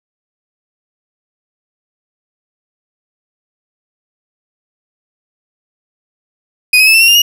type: tone with pitch steps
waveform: 35% pulse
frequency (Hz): 2489 / 2549 / 2610 / 2672 / 2736 / 2802 / 2869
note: D#7 / D#7 / E7 / E7 / F7 / F7 / F7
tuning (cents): 0 / +41 / -18 / +23 / -36 / +5 / +46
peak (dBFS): -3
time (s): 6.73-7.22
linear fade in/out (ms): 5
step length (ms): 70
effects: none